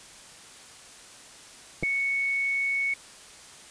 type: clicks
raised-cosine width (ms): 2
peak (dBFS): -19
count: 2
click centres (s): 1.827 / 1.833
type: tone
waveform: sine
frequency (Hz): 2217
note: C#7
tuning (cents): 0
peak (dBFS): -24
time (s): 1.83-2.94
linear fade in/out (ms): 5
effects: white hiss -48 dBFS RMS until 3.7 s + resampled to 22050 Hz